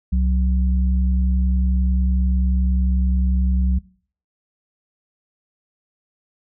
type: tone pair together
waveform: sine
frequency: 65.41 / 185 Hz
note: C2 / F#3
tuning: 0 / 0 cents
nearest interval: octave + tritone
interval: 1800 cents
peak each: -16 / -23 dBFS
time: 0.12-3.79 s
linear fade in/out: 10 ms
effects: noise-tail reverb RT60 0.5 s tail -21 dB re dry